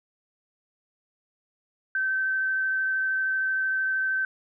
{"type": "tone with vibrato", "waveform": "sine", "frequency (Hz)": 1544, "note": "G6", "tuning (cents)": -27, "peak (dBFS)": -23, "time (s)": [1.95, 4.25], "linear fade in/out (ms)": 2, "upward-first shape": "triangle", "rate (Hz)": 13, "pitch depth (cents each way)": 10, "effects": []}